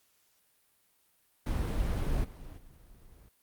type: noise with level steps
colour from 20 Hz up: brown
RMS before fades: -30 / -45 / -55 dBFS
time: 1.46-3.29 s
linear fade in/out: 5 ms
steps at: 2.23 / 2.57 s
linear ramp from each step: 20 ms
effects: white hiss -70 dBFS RMS until 3.42 s + Opus 48 kbps